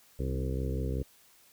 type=harmonic tone with a mistuned harmonic; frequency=65.41 Hz; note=C2; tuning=in tune; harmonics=1 / 2 / 3 / 4 / 5 / 6 / 7 / 8; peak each=-32 / -35 / -42 / -41 / -44 / -42 / -41 / -46 dBFS; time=0.19-1.03 s; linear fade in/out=5 ms; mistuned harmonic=4; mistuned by=+17 cents; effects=white hiss -61 dBFS RMS until 1.52 s